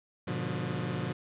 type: chord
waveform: sawtooth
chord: G# diminished seventh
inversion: none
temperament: just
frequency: 103.83 / 124.59 / 149.51 / 179.41 Hz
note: G#2 / B2 / D3 / F3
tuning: 0 / +16 / +31 / +47 cents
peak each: -36 / -32 / -33 / -32 dBFS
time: 0.27-1.13 s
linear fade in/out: 10 ms
effects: resampled to 8000 Hz + 9-bit